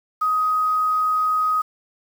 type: tone with quantisation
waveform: sine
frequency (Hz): 1256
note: D#6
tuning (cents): +16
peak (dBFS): -17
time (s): 0.21-1.62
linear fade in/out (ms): 10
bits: 7
effects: none